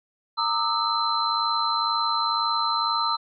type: tone cluster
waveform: sine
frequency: 926 / 1201 / 1303 / 4068 Hz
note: A#5 / D6 / E6 / C8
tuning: -12 / +38 / -20 / -50 cents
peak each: -27 dBFS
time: 0.37-3.17 s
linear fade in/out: 20 ms
effects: none

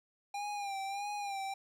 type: tone with vibrato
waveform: square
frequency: 802 Hz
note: G5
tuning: 39 cents sharp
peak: -37 dBFS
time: 0.34-1.54 s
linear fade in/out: 5 ms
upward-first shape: sine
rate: 1.6 Hz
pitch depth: 55 cents each way
effects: low-pass 9000 Hz 12 dB/octave + 12-bit

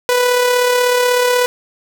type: tone with amplitude modulation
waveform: sawtooth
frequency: 493.9 Hz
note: B4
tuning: in tune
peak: -6 dBFS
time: 0.09-1.46 s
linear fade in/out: 0 ms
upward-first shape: sine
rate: 36.3 Hz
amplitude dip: 35%
effects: none

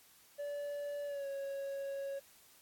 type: tone with pitch glide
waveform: triangle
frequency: 577 to 552.5 Hz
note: D5 to C#5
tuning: -31 to -6 cents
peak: -36 dBFS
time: 0.38-2.2 s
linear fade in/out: 20 ms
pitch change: -75 cents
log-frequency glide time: 1.06-1.27 s
effects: white hiss -63 dBFS RMS until 2.61 s + AAC 64 kbps

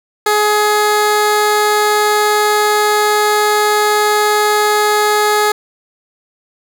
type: tone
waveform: 15% pulse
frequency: 420.5 Hz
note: G#4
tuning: 22 cents sharp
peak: -4 dBFS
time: 0.26-5.52 s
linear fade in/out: 5 ms
effects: none

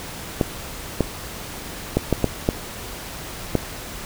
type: clicks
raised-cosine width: 2 ms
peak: -3 dBFS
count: 7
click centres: 0.412 / 1.007 / 1.97 / 2.127 / 2.243 / 2.489 / 3.553 s
effects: pink hiss -34 dBFS RMS until 4.05 s

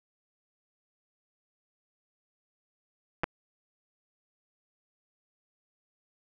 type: clicks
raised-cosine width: 0.5 ms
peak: -13 dBFS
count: 2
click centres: 3.235 / 3.241 s
effects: none

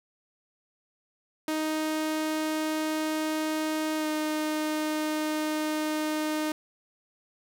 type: tone with pitch glide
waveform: sawtooth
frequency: 311.6 to 307.7 Hz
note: D#4 to D#4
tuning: +3 to -19 cents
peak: -23 dBFS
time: 1.48-6.52 s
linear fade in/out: 2 ms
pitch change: -22 cents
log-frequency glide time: 3.97-4.07 s
effects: none

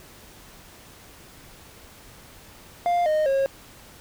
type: tone with pitch steps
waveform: triangle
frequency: 700 / 616.5 / 542.9 Hz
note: F5 / D#5 / C#5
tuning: +4 / -16 / -36 cents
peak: -17 dBFS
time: 2.86-3.46 s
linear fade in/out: 0 ms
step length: 200 ms
effects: pink hiss -48 dBFS RMS until 4 s

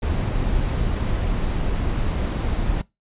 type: noise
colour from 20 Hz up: brown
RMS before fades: -22 dBFS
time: 0.02-2.82 s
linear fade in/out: 10 ms
effects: noise-tail reverb RT60 0.2 s tail -22 dB re dry + resampled to 8000 Hz

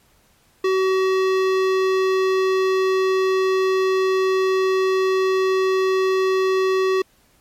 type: tone with hard clipping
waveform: sine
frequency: 378.4 Hz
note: F#4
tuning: 39 cents sharp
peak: -18 dBFS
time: 0.64-7.02 s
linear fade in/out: 5 ms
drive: 18 dB
effects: pink hiss -58 dBFS RMS until 7.4 s + MP3 64 kbps

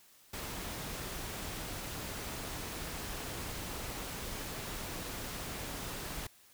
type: noise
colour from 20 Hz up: pink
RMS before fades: -41 dBFS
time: 0.33-6.27 s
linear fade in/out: 5 ms
effects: white hiss -62 dBFS RMS until 6.53 s

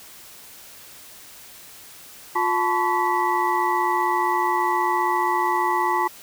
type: tone cluster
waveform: sine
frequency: 354.9 / 873 / 1012 / 1127 / 1961 Hz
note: F4 / A5 / B5 / C#6 / B6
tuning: +28 / -14 / +42 / +28 / -13 cents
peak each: -27 / -22 / -25 / -26 / -29 dBFS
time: 2.35-6.08 s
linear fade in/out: 10 ms
effects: white hiss -44 dBFS RMS until 6.22 s

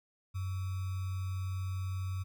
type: tone with sample-and-hold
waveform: sine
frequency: 93.8 Hz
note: F#2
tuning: 24 cents sharp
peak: -33 dBFS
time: 0.34-2.24 s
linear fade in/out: 20 ms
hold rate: 1225 Hz
effects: none

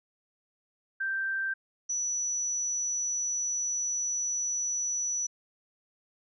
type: tone pair in turn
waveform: sine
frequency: 1568 / 5920 Hz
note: G6 / F#8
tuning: 0 / 0 cents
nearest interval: octave + major seventh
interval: 2300 cents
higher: second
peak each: -28 / -28 dBFS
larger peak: neither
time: 1-1.54 / 1.89-5.27 s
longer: second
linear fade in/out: 10 ms
effects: none

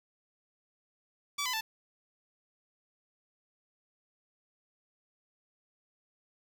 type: tone with pitch steps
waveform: 10% pulse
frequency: 1151 / 1007.8 / 882.4 Hz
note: D6 / B5 / A5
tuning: -35 / +35 / +5 cents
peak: -23 dBFS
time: 1.38-1.611 s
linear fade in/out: 10 ms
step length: 77 ms
effects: 9-bit

